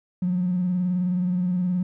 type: tone with vibrato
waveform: triangle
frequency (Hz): 180.3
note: F#3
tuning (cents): -45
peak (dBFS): -17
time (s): 0.22-1.83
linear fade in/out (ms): 5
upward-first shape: square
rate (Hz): 19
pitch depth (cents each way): 34
effects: tanh soft clip ceiling -18 dBFS